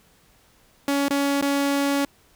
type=tone with dropouts; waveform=sawtooth; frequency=280.9 Hz; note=C#4; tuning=23 cents sharp; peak=-16 dBFS; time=0.88-2.05 s; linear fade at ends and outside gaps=2 ms; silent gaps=1.083-1.106 / 1.413-1.423 s; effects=pink hiss -58 dBFS RMS until 2.35 s